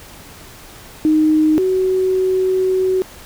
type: tone pair in turn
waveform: sine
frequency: 310.1 / 374.4 Hz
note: D#4 / F#4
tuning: -6 / +20 cents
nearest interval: minor third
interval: 326 cents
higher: second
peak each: -10 / -13 dBFS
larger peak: first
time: 1.05-1.58 / 1.58-3.02 s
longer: second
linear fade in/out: 0 ms
effects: pink hiss -39 dBFS RMS until 3.25 s